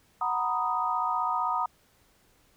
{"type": "chord", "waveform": "sine", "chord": "B major seventh", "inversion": "second", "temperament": "equal", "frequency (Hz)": [740, 932.3, 987.8, 1244.5], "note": ["F#5", "A#5", "B5", "D#6"], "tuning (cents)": [0, 0, 0, 0], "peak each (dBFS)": [-33, -30, -33, -29], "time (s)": [0.21, 1.66], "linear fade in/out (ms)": 5, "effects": ["pink hiss -64 dBFS RMS until 2.56 s"]}